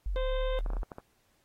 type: exponential two-way sweep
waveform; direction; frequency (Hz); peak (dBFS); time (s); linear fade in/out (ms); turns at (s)
sine; down then up; 51.91 to 34.65 to 40.85; -29; 0.06-0.83; 0; 0.26
type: harmonic tone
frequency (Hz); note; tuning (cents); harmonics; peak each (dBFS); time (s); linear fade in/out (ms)
518; C5; -17; 1 / 2 / 3 / 4 / 5 / 6 / 7; -31 / -42 / -47 / -51 / -56 / -52 / -47; 0.16-0.59; 0
type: clicks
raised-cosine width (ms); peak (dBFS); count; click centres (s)
1; -27; 7; 0.662 / 0.703 / 0.734 / 0.768 / 0.832 / 0.918 / 0.984
effects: pink hiss -71 dBFS RMS until 1.44 s + AAC 48 kbps